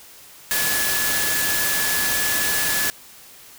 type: tone in noise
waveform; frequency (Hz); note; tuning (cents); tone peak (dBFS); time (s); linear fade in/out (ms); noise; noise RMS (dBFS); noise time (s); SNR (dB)
sine; 1710; A6; -50; -25; 0.51-2.9; 0; white; -22; 0.51-2.9; -6
effects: white hiss -45 dBFS RMS until 3.58 s

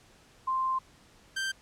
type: tone pair in turn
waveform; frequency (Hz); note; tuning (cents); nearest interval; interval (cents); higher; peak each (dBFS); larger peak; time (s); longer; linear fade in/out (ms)
sine / sawtooth; 1046.5 / 1568; C6 / G6; 0 / 0; perfect fifth; 700; second; -26; neither; 0.47-0.79 / 1.36-1.52; first; 10
effects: pink hiss -59 dBFS RMS until 1.61 s + low-pass 9000 Hz 12 dB/octave

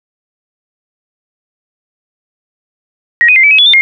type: tone with pitch steps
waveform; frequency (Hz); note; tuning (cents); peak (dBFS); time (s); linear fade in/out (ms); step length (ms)
sine; 1890 / 2496 / 2092 / 2302 / 2553 / 3419 / 3587 / 2132; A#6 / D#7 / C7 / D7 / D#7 / G#7 / A7 / C7; +23 / +5 / -1 / -35 / +44 / +50 / +33 / +32; -3; 3.21-3.81; 0; 75
effects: none

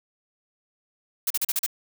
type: noise bursts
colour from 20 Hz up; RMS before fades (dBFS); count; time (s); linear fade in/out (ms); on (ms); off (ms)
blue; -24; 6; 1.27-1.664; 5; 34; 38
effects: none

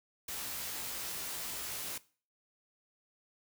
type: noise with comb filter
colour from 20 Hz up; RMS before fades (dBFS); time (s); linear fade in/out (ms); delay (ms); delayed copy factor
white; -40; 0.28-1.98; 5; 17; +0.65
effects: noise-tail reverb RT60 0.4 s tail -19 dB re dry

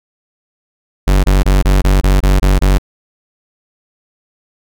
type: tone bursts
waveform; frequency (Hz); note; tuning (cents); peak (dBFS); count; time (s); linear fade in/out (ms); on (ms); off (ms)
45% pulse; 47.68; G1; -47; -7; 9; 1.07-2.784; 10; 170; 23
effects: none

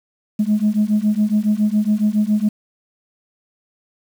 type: beating tone pair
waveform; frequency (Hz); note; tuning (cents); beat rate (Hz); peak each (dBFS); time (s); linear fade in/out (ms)
sine; 207.7 / 214.9; G#3 / A3; 0 / -41; 7.2; -16; 0.39-2.49; 10
effects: tanh soft clip ceiling -9 dBFS + 7-bit

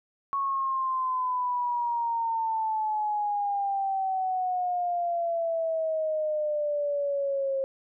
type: exponential sweep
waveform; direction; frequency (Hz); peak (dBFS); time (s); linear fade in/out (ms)
sine; down; 1108.7 to 536; -25; 0.33-7.64; 0
effects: none

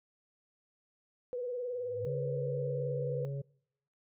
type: tone with vibrato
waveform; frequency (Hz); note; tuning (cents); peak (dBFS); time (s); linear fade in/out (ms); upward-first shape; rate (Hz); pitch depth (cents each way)
sine; 492.6; B4; -5; -34; 1.33-3.25; 0; sine; 19; 50
type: tone with exponential growth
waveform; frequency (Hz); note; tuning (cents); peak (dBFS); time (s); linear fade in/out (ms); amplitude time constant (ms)
sine; 107.9; A2; -33; -36; 1.71-2.05; 0; 72
type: harmonic tone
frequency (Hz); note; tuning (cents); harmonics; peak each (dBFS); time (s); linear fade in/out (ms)
138.9; C#3; +4; 1 / 3 / 4; -35 / -46 / -46; 2.06-3.42; 10
effects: noise-tail reverb RT60 0.8 s tail -26 dB re dry

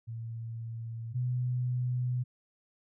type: tone pair in turn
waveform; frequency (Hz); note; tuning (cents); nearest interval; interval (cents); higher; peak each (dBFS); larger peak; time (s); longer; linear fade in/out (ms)
sine; 114.5 / 124.5; A#2 / B2; -31 / +14; minor second; 145; second; -36 / -28; second; 0.07-1.14 / 1.14-2.24; second; 20
effects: none

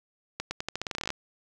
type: accelerating click train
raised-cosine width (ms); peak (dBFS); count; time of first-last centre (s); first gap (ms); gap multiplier
0.2; -14; 16; 0.4-1.104; 110; 0.86
effects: none

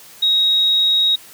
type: tone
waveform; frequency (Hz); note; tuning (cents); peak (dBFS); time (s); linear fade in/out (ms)
sine; 3785; A#7; +26; -12; 0.22-1.16; 10
effects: white hiss -42 dBFS RMS until 1.33 s + high-pass 100 Hz 12 dB/octave

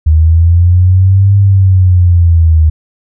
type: linear two-way sweep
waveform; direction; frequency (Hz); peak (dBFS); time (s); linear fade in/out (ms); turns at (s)
sine; up then down; 77 to 100.2 to 77.4; -3; 0.06-2.7; 10; 1.36
effects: none

